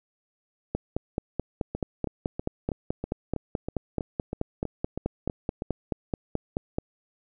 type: two click trains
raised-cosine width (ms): 2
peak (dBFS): -17 / -13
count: 13 / 29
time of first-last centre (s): 1.75-5.621 / 0.75-6.784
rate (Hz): 3.1 / 4.64
effects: none